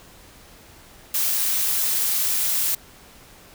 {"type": "noise", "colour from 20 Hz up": "blue", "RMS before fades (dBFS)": -22, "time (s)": [1.14, 2.75], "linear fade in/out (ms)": 5, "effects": ["pink hiss -48 dBFS RMS until 3.54 s"]}